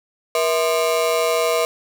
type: ring-modulated tone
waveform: 35% pulse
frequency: 565 Hz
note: C#5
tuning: 33 cents sharp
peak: -12 dBFS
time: 0.35-1.65 s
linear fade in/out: 0 ms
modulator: 86.1 Hz
effects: none